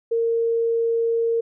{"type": "tone", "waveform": "sine", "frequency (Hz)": 460.5, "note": "A#4", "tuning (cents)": -21, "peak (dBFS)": -18, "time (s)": [0.11, 1.41], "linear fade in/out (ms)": 10, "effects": []}